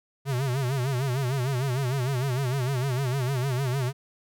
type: tone with vibrato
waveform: square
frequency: 130.81 Hz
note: C3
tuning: in tune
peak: -25 dBFS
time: 0.25-3.93 s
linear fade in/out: 50 ms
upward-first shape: sine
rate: 6.6 Hz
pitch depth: 130 cents each way
effects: none